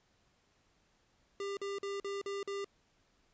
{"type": "tone bursts", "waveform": "square", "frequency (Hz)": 398.6, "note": "G4", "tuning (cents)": 29, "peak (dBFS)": -37, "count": 6, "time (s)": [1.4, 2.645], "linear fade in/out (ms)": 2, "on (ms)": 170, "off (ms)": 45, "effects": ["pink hiss -72 dBFS RMS until 3.33 s", "resampled to 16000 Hz"]}